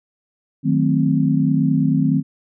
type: chord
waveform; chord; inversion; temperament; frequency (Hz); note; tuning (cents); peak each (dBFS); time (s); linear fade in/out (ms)
sine; D# diminished seventh; none; equal; 155.56 / 185 / 220 / 261.6; D#3 / F#3 / A3 / C4; 0 / 0 / 0 / 0; -18 / -22 / -22 / -18; 0.63-2.23; 50
effects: none